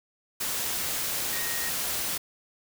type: tone in noise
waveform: sine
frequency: 1871 Hz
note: A#6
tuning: 6 cents sharp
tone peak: -36 dBFS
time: 1.32-1.7 s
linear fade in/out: 10 ms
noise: white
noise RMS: -30 dBFS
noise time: 0.4-2.18 s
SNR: -9 dB
effects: none